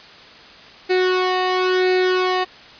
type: tone with flanger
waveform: sawtooth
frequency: 368.6 Hz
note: F#4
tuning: 7 cents flat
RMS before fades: -18 dBFS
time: 0.89-2.45 s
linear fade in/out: 20 ms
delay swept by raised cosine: 0.46 to 1.07 ms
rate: 0.97 Hz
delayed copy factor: +0.7
effects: white hiss -42 dBFS RMS until 2.79 s + resampled to 11025 Hz